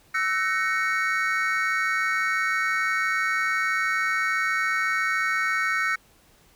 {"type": "chord", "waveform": "triangle", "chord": "F# dominant seventh", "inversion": "third", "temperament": "equal with one note detuned", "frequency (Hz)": [1318.5, 1512.8, 1864.7, 2217], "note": ["E6", "F#6", "A#6", "C#7"], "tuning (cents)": [0, 38, 0, 0], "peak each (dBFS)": -26, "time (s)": [0.14, 5.96], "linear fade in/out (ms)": 10, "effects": ["pink hiss -58 dBFS RMS until 6.55 s"]}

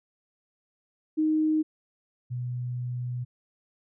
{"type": "tone pair in turn", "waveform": "sine", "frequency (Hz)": [311.1, 123.46], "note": ["D#4", "B2"], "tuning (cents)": [0, 0], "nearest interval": "octave + major third", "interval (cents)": 1600, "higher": "first", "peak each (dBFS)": [-21, -29], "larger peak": "first", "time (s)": [[1.17, 1.63], [2.3, 3.25]], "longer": "second", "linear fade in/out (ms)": 20, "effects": []}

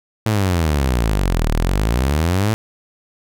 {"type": "exponential two-way sweep", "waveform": "sawtooth", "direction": "down then up", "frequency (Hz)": [113.4, 37, 113.4], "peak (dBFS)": -11, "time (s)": [0.26, 2.54], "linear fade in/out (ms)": 0, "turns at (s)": 1.5, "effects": []}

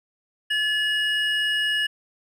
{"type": "tone pair together", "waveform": "triangle", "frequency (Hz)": [1718, 2889], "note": ["A6", "F#7"], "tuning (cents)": [-42, -42], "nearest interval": "major sixth", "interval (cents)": 900, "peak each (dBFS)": -22, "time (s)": [0.5, 1.87], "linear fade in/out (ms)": 10, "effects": []}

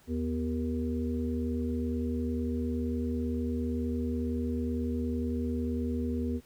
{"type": "harmonic tone with a mistuned harmonic", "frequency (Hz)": 77.9, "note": "D#2", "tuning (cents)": 3, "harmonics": [1, 3, 5, 6], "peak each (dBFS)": [-33, -31, -40, -40], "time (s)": [0.07, 6.41], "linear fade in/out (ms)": 50, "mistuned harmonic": 3, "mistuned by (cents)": 79, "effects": ["pink hiss -61 dBFS RMS until 6.45 s"]}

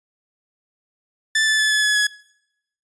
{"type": "tone with pitch steps", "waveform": "sawtooth", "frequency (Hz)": [1760, 1744.8, 1729.8, 1714.8, 1700, 1685.4], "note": ["A6", "A6", "A6", "A6", "G#6", "G#6"], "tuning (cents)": [0, -15, -30, -45, 40, 25], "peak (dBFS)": -12, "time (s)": [1.35, 2.07], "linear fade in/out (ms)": 5, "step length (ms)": 120, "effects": ["noise-tail reverb RT60 0.8 s tail -22 dB re dry", "resampled to 22050 Hz"]}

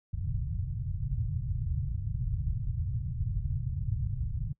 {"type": "low-pass noise", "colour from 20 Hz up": "white", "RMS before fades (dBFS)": -32, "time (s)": [0.13, 4.53], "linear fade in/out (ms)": 5, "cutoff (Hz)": 140, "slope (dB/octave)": 48, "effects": ["noise-tail reverb RT60 0.1 s tail -25 dB re dry"]}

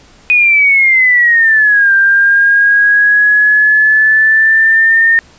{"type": "exponential two-way sweep", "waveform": "sine", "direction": "down then up", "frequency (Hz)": [2489, 1583, 1829], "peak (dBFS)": -5, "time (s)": [0.3, 5.19], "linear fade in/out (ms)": 0, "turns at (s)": 1.93, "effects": ["pink hiss -43 dBFS RMS until 5.38 s", "resampled to 16000 Hz"]}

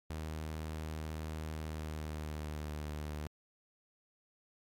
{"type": "tone with pitch glide", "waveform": "sawtooth", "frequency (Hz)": [78.2, 75.36], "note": ["D#2", "D2"], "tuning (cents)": [9, 45], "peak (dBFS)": -35, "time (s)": [0.1, 3.27], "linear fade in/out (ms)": 0, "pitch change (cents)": -64, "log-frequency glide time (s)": [1.58, 2.78], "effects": ["AAC 64 kbps"]}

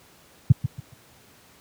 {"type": "tone with echo", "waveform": "sine", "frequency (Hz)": 125, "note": "B2", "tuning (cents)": 21, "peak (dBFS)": -6, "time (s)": [0.5, 0.52], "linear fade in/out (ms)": 5, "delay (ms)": 140, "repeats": 3, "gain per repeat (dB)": -11, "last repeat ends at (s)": 0.94, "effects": ["pink hiss -54 dBFS RMS until 1.6 s", "high-pass 80 Hz 12 dB/octave"]}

